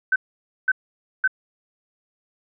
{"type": "tone bursts", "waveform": "sine", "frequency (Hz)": 1528, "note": "G6", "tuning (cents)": -45, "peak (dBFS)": -15, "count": 3, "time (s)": [0.12, 1.277], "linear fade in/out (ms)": 5, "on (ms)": 39, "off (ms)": 520, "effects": []}